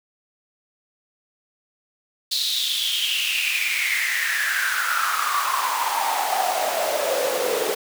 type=noise with high-pass filter sweep; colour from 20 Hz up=pink; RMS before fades=-23 dBFS; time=2.31-7.75 s; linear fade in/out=10 ms; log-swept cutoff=4100 to 430 Hz; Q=7.7; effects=none